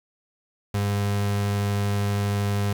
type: tone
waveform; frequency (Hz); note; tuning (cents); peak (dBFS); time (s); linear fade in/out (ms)
35% pulse; 101.4; G#2; -41; -20; 0.74-2.73; 5
effects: 8-bit